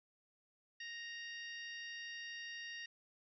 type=harmonic tone; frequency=932.3 Hz; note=A#5; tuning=in tune; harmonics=2 / 3 / 4 / 5 / 6; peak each=-47 / -51 / -56 / -58 / -56 dBFS; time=0.8-2.86 s; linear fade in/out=5 ms; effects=none